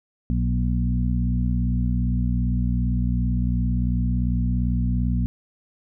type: harmonic tone with a mistuned harmonic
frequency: 60.2 Hz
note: B1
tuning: 44 cents flat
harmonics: 1 / 2 / 3 / 4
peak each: -22 / -25 / -27 / -28 dBFS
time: 0.3-5.26 s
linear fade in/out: 0 ms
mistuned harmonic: 3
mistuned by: +24 cents
effects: none